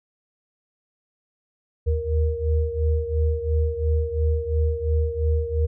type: tone cluster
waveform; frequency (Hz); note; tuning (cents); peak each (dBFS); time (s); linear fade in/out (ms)
sine; 76.2 / 79.1 / 467.6; D#2 / D#2 / A#4; -36 / +29 / +5; -23 / -23 / -27; 1.86-5.67; 20
effects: none